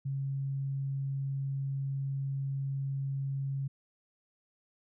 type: tone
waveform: sine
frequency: 136.9 Hz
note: C#3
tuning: 21 cents flat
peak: -31 dBFS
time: 0.05-3.68 s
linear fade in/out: 10 ms
effects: none